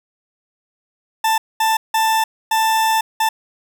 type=tone bursts at uneven times; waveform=40% pulse; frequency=886 Hz; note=A5; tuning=12 cents sharp; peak=-13 dBFS; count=5; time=1.24-1.38 / 1.6-1.77 / 1.94-2.24 / 2.51-3.01 / 3.2-3.29 s; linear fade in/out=5 ms; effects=none